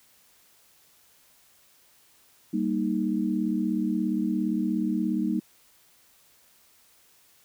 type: chord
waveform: sine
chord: Eb major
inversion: first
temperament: equal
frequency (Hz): 196 / 233.1 / 311.1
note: G3 / Bb3 / Eb4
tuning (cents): 0 / 0 / 0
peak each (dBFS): -28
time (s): 2.53-5.4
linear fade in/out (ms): 10
effects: white hiss -60 dBFS RMS until 7.44 s

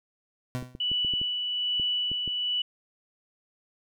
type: tone with exponential decay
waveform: 30% pulse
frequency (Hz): 125.9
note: B2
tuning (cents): +34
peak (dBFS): -24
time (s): 0.55-0.82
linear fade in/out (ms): 0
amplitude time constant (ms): 58
type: clicks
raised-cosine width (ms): 3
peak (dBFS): -26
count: 9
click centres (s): 0.626 / 0.751 / 0.916 / 1.048 / 1.137 / 1.215 / 1.798 / 2.116 / 2.277
type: tone with tremolo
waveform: sine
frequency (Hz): 2960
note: F#7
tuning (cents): 0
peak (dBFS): -24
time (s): 0.8-2.62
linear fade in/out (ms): 5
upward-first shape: sine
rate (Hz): 1.2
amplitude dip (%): 35
effects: none

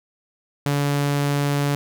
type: tone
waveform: sawtooth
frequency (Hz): 143.1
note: D3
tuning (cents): -45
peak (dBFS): -15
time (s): 0.66-1.75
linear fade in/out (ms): 0
effects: none

